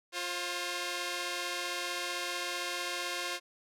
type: tone pair together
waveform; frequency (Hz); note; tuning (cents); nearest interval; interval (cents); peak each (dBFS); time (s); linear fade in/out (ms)
5% pulse; 351.6 / 535.2; F4 / C5; +12 / +39; perfect fifth; 727; -25; 0.12-3.4; 50
effects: low-pass 12000 Hz 12 dB/octave